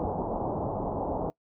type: low-pass noise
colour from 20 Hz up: white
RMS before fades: -31 dBFS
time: 0-1.3 s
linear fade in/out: 0 ms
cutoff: 900 Hz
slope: 48 dB/octave
effects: noise-tail reverb RT60 0.1 s tail -23 dB re dry